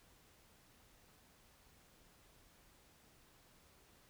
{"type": "silence", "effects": ["pink hiss -67 dBFS RMS until 4.09 s"]}